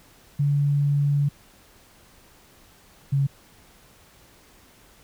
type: tone pair in turn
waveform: sine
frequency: 143.3 / 138.74 Hz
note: D3 / C#3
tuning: -42 / +2 cents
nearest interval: minor second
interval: 56 cents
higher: first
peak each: -18 dBFS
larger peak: neither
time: 0.39-1.29 / 3.12-3.27 s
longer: first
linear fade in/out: 10 ms
effects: pink hiss -54 dBFS RMS until 5.03 s